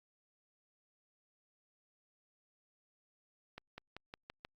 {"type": "accelerating click train", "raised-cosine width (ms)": 0.3, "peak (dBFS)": -30, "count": 6, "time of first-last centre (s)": [3.58, 4.449], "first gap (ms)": 200, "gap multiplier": 0.93, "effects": ["Opus 48 kbps"]}